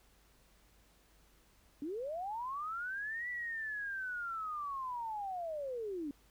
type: linear two-way sweep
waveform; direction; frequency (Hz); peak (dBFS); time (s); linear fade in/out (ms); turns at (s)
sine; up then down; 272.9 to 1975.5 to 272.9; -37; 1.82-6.11; 2; 3.29
effects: added 50 Hz sine -68 dBFS peak until 6.3 s + pink hiss -68 dBFS RMS until 6.3 s